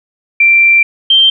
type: tone pair in turn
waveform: sine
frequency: 2356 / 3145 Hz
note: D7 / G7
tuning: +5 / +5 cents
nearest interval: perfect fourth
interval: 500 cents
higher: second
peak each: -4 dBFS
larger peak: neither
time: 0.4-0.83 / 1.1-1.3 s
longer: first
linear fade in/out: 5 ms
effects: none